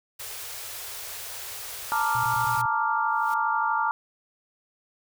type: band-stop noise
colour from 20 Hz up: white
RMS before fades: -37 dBFS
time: 0.19-2.62 s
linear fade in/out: 10 ms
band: 120 to 390 Hz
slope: 48 dB/octave
type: chord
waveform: sine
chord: Bb major seventh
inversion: third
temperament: equal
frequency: 880 / 932.3 / 1174.7 / 1396.9 Hz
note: A5 / Bb5 / D6 / F6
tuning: 0 / 0 / 0 / 0 cents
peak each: -27 / -28 / -28 / -28 dBFS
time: 1.92-3.91 s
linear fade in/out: 0 ms
type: tone bursts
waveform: sine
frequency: 120 Hz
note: B2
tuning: 49 cents flat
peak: -33 dBFS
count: 5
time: 2.15-2.657 s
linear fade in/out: 0 ms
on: 83 ms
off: 23 ms
type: noise with exponential growth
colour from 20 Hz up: white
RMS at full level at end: -42 dBFS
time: 2.99-3.34 s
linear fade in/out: 1 ms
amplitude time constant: 74 ms
effects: none